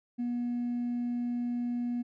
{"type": "tone with hard clipping", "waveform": "triangle", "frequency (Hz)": 241.5, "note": "B3", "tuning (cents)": -39, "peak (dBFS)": -29, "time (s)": [0.18, 2.03], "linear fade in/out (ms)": 20, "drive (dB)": 2, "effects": []}